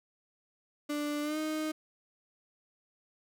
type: tone with pitch glide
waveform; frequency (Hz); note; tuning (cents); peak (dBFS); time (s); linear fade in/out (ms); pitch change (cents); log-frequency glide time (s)
35% pulse; 294.5 to 310.4; D4 to D#4; +5 to -4; -30; 0.89-1.72; 10; +91; 1.22-1.38
effects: none